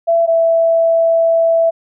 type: tone pair in turn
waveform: sine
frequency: 670 / 661.5 Hz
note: E5 / E5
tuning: +28 / +6 cents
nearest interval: unison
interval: 22 cents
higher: first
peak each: -9 dBFS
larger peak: neither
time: 0.07-0.27 / 0.27-1.71 s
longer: second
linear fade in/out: 20 ms
effects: none